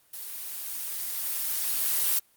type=noise with level ramp; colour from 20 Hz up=blue; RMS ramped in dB=-39 to -24 dBFS; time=0.13-2.19 s; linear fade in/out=5 ms; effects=white hiss -63 dBFS RMS until 2.36 s + Opus 32 kbps